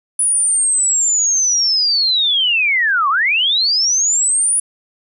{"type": "linear two-way sweep", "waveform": "sine", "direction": "down then up", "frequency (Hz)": [9900, 1066, 9900], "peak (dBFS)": -12, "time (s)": [0.19, 4.6], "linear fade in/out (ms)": 5, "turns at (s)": 3.09, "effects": []}